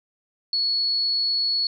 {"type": "tone", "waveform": "sine", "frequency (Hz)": 4384, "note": "C#8", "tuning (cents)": -20, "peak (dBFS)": -20, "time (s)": [0.53, 1.67], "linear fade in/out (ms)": 2, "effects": []}